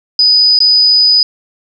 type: tone with dropouts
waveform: sine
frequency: 4978 Hz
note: D#8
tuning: in tune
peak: -5 dBFS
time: 0.19-1.23 s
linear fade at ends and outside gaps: 2 ms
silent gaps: 0.59-0.603 s
effects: none